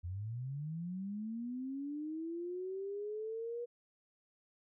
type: linear sweep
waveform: sine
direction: up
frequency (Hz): 83.3 to 482.9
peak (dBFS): -38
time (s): 0.03-3.66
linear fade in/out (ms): 20
effects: none